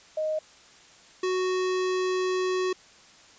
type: tone pair in turn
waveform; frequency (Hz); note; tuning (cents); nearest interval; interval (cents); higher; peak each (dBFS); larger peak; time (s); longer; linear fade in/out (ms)
sine / square; 622.3 / 370; D#5 / F#4; 0 / 0; major sixth; 900; first; -25; neither; 0.17-0.39 / 1.23-2.73; second; 5
effects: white hiss -53 dBFS RMS until 3.38 s + resampled to 16000 Hz